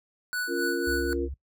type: tone with tremolo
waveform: square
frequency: 1480 Hz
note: F#6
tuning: in tune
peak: -27 dBFS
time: 0.33-1.13 s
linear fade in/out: 0 ms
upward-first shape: sine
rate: 3.8 Hz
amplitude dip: 60%
type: chord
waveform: sine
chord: Bb minor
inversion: first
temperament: equal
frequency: 277.2 / 349.2 / 466.2 Hz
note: Db4 / F4 / Bb4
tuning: 0 / 0 / 0 cents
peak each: -32 / -28 / -31 dBFS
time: 0.47-1.29 s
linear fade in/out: 50 ms
type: tone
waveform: sine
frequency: 67.9 Hz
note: C#2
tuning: 35 cents flat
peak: -33 dBFS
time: 0.87-1.34 s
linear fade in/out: 5 ms
effects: noise-tail reverb RT60 0.1 s tail -18 dB re dry